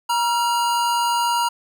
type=tone pair together; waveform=square; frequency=950 / 1372.9 Hz; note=A#5 / F6; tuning=+33 / -30 cents; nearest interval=tritone; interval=637 cents; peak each=-19 / -28 dBFS; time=0.09-1.49 s; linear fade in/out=10 ms; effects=none